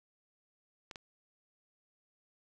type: clicks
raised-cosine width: 0.2 ms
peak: -27 dBFS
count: 2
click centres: 0.912 / 0.958 s
effects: 10-bit